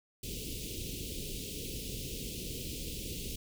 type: band-stop noise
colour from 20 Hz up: pink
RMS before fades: -40 dBFS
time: 0.23-3.36 s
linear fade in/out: 5 ms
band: 490 to 2600 Hz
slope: 48 dB/octave
effects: none